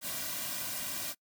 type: noise with comb filter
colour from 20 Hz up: white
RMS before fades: -37 dBFS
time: 0.01-1.15 s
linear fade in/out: 50 ms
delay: 2.3 ms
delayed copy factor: -0.8
effects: noise-tail reverb RT60 0.1 s tail -25 dB re dry